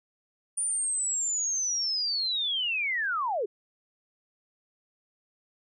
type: linear sweep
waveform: sine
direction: down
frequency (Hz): 9400 to 369.9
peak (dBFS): -26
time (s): 0.57-3.46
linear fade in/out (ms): 10
effects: none